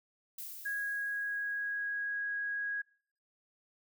violet noise with exponential decay, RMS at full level -42 dBFS, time 0.38-2.18 s, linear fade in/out 5 ms, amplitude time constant 390 ms
sine tone, 1651 Hz, G#6, 11 cents flat, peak -33 dBFS, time 0.65-2.82 s, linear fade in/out 10 ms
effects noise-tail reverb RT60 0.6 s tail -25 dB re dry

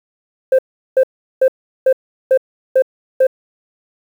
sine tone bursts, 523.3 Hz, C5, in tune, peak -5 dBFS, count 7, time 0.52-3.269 s, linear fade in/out 5 ms, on 67 ms, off 380 ms, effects tanh soft clip ceiling -6 dBFS + 7-bit

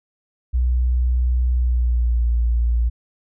sine tone with pitch glide, 61.74 to 58.48 Hz, B1 to A#1, 0 to +6 cents, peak -15 dBFS, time 0.53-2.9 s, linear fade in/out 20 ms, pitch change -94 cents, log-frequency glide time 1.54-2.25 s, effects none

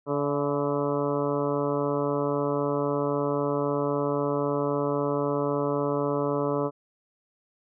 harmonic tone with a mistuned harmonic, 143.8 Hz, D3, 36 cents flat, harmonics 1 / 2 / 3 / 4 / 5 / 6 / 7 / 8 / 9, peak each -33 / -30 / -28 / -30 / -39 / -40 / -35 / -37 / -39 dBFS, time 0.06-6.71 s, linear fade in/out 50 ms, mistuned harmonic 5, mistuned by -72 cents, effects none

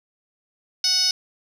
10% pulse tone with band-pass filter, 740 Hz, F#5, in tune, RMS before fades -20 dBFS, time 0.84-1.11 s, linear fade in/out 2 ms, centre 5400 Hz, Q 8.9, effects none

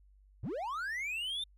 triangle linear sweep, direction up, 75.1 to 3641 Hz, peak -33 dBFS, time 0.43-1.44 s, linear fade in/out 5 ms, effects added 49 Hz sine -59 dBFS peak until 1.57 s

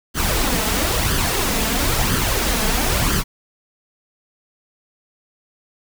pink noise with flanger, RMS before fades -19 dBFS, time 0.14-3.24 s, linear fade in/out 50 ms, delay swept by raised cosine 0.63 to 4.63 ms, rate 1 Hz, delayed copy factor +0.55, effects none

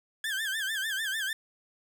30% pulse tone with vibrato, 1661.2 Hz, G#6, in tune, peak -27 dBFS, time 0.24-1.33 s, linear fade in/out 2 ms, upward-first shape sine, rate 6.7 Hz, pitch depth 140 cents each way, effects none

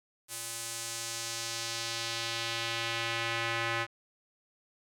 square tone with band-pass filter sweep, 115.6 Hz, A#2, 14 cents flat, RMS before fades -35 dBFS, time 0.28-3.87 s, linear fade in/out 50 ms, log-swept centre 10000 to 1900 Hz, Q 1.2, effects none

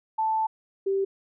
sine tone pair in turn, 880 / 390.1 Hz, A5 / G4, 0 / -8 cents, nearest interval octave + major second, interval 1408 cents, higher first, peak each -22 dBFS, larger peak neither, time 0.18-0.47 / 0.86-1.05 s, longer first, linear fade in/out 10 ms, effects none

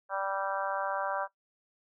harmonic tone, 195 Hz, G3, 9 cents flat, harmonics 3 / 4 / 5 / 6 / 7 / 8, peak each -35 / -36 / -37 / -38 / -38 / -39 dBFS, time 0.09-1.28 s, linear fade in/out 50 ms, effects noise-tail reverb RT60 0.1 s tail -17 dB re dry

